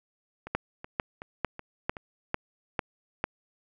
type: two click trains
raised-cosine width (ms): 0.5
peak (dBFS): -11 / -24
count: 7 / 5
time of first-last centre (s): 0.55-3.241 / 0.47-1.968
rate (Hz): 2.23 / 2.67
effects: none